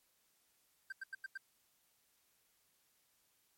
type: tone bursts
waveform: triangle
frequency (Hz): 1567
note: G6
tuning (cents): -1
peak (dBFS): -39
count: 5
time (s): 0.9-1.376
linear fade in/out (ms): 5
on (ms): 24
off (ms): 89
effects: white hiss -75 dBFS RMS until 3.57 s + MP3 64 kbps